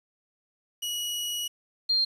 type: tone pair in turn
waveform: sawtooth / sine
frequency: 2914 / 4201 Hz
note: F#7 / C8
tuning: -27 / +6 cents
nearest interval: tritone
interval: 633 cents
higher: second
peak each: -26 / -21 dBFS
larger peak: second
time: 0.82-1.48 / 1.89-2.05 s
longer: first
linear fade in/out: 10 ms
effects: resampled to 32000 Hz + 9-bit